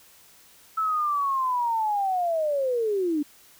sine linear sweep, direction down, 1318.5 to 283.5 Hz, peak -22 dBFS, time 0.77-3.23 s, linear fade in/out 10 ms, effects white hiss -54 dBFS RMS until 3.59 s

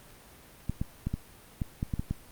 clicks, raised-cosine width 5 ms, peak -17 dBFS, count 9, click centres 0.696 / 0.815 / 1.07 / 1.14 / 1.618 / 1.829 / 1.938 / 1.995 / 2.11 s, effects pink hiss -53 dBFS RMS until 2.31 s + Opus 32 kbps

